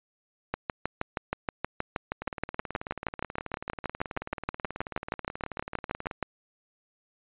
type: two click trains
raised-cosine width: 0.5 ms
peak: -20 / -13 dBFS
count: 73 / 37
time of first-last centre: 2.22-6.112 / 0.54-6.227 s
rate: 18.5 / 6.33 Hz
effects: resampled to 8000 Hz